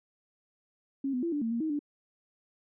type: tone with pitch steps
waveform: sine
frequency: 273.3 / 250 / 338.1 / 292.3 / 227.3 / 233.3 / 315.4 / 292.3 Hz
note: C#4 / B3 / E4 / D4 / A#3 / A#3 / D#4 / D4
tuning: -24 / +21 / +44 / -8 / -43 / +2 / +24 / -8 cents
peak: -28 dBFS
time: 1.04-1.792 s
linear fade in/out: 5 ms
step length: 94 ms
effects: none